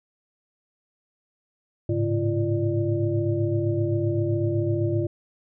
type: tone cluster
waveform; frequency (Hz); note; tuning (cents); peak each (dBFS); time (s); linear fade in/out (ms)
sine; 104.6 / 112.4 / 139.4 / 342.2 / 593; G#2 / A2 / C#3 / F4 / D5; +13 / +37 / +10 / -35 / +17; -25 / -31 / -30 / -25 / -32; 1.89-5.07; 5
effects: none